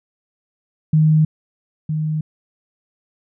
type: tone pair in turn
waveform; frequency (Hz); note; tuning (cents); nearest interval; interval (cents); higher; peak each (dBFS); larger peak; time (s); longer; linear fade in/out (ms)
sine; 155.56 / 154.99; D#3 / D#3; 0 / -6; unison; 6; first; -10 / -18; first; 0.93-1.25 / 1.89-2.21; neither; 5
effects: none